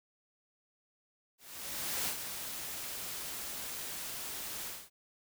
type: noise with ADSR envelope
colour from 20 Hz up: white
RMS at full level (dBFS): -34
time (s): 1.38-4.9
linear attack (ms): 690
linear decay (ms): 83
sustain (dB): -7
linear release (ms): 230
effects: none